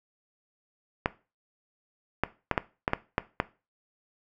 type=clicks; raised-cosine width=0.5 ms; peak=-8 dBFS; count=8; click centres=1.059 / 2.236 / 2.513 / 2.578 / 2.879 / 2.934 / 3.181 / 3.401 s; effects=noise-tail reverb RT60 0.3 s tail -17 dB re dry